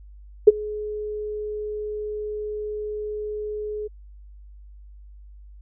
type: tone with ADSR envelope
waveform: sine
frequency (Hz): 422.4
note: G#4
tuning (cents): +29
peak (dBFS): -3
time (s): 0.47-3.88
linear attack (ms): 10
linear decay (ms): 27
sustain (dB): -24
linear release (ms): 16
effects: added 50 Hz sine -42 dBFS peak until 5.61 s